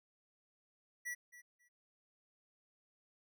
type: tone with echo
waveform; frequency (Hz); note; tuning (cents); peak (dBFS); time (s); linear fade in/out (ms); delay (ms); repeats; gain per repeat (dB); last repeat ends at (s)
square; 1949; B6; -23; -40; 1.05-1.15; 20; 270; 2; -15; 1.69
effects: none